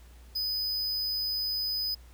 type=tone; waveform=square; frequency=5000 Hz; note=D#8; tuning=8 cents sharp; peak=-29 dBFS; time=0.35-1.95 s; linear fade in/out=10 ms; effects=added 60 Hz sine -49 dBFS peak until 2.13 s + pink hiss -60 dBFS RMS until 2.13 s